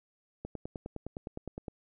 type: click train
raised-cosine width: 2 ms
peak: -25 dBFS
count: 13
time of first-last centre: 0.45-1.682 s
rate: 9.74 Hz
effects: none